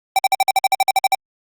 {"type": "tone bursts", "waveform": "square", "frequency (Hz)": 775, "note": "G5", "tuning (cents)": -20, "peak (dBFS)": -12, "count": 13, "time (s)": [0.16, 1.149], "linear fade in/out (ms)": 2, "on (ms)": 29, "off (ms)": 51, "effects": ["Opus 48 kbps"]}